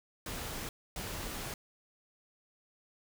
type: noise bursts at uneven times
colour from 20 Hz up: pink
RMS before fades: -40 dBFS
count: 2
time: 0.26-0.69 / 0.96-1.54 s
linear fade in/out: 2 ms
effects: none